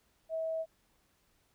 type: tone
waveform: sine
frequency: 646 Hz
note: E5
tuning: 35 cents flat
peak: -32 dBFS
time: 0.29-0.66 s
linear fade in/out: 50 ms
effects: pink hiss -72 dBFS RMS until 1.54 s